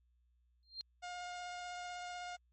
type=tone with exponential growth; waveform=sine; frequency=4186 Hz; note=C8; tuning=in tune; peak=-37 dBFS; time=0.63-0.81 s; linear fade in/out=0 ms; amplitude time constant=37 ms
type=tone with vibrato; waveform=sawtooth; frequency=713 Hz; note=F5; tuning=36 cents sharp; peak=-39 dBFS; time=1.02-2.37 s; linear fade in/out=20 ms; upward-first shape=sine; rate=16 Hz; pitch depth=9 cents each way
effects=added 60 Hz sine -70 dBFS peak until 2.52 s + MP3 32 kbps